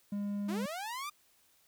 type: tone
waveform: triangle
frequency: 203.3 Hz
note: G#3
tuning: 37 cents flat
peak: -31 dBFS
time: 0.12-0.66 s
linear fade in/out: 5 ms
type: linear sweep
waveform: sawtooth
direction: up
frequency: 292.3 to 1222 Hz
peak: -34 dBFS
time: 0.48-1.1 s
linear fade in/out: 10 ms
effects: white hiss -68 dBFS RMS until 1.67 s